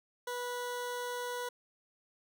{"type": "tone", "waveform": "20% pulse", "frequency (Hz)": 490, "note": "B4", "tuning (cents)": -14, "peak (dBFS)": -31, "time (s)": [0.27, 1.49], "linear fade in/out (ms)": 5, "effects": []}